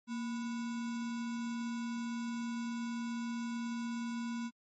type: tone with sample-and-hold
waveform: sine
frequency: 233.1 Hz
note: A#3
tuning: in tune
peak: -35 dBFS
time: 0.07-4.51 s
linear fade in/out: 50 ms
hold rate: 1225 Hz
effects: MP3 32 kbps